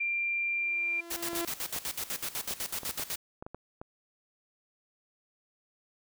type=tone; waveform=sine; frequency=2377 Hz; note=D7; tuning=20 cents sharp; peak=-28 dBFS; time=0-1.01 s; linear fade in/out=10 ms
type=tone with exponential growth; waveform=sawtooth; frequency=339.9 Hz; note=F4; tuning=47 cents flat; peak=-27 dBFS; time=0.34-1.45 s; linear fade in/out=1 ms; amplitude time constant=240 ms
type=noise with tremolo; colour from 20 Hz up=white; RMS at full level=-34 dBFS; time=1.1-3.16 s; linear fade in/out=10 ms; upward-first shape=square; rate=8 Hz; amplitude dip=80%
type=clicks; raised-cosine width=1 ms; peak=-27 dBFS; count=10; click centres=1.332 / 1.763 / 2.51 / 2.833 / 2.893 / 2.997 / 3.425 / 3.465 / 3.546 / 3.815 s
effects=none